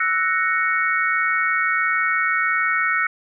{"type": "chord", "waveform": "sine", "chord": "F# dominant seventh", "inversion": "third", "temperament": "equal", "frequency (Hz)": [1318.5, 1480, 1864.7, 2217], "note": ["E6", "F#6", "A#6", "C#7"], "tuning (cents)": [0, 0, 0, 0], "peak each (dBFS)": -23, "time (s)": [0, 3.07], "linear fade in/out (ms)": 5, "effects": []}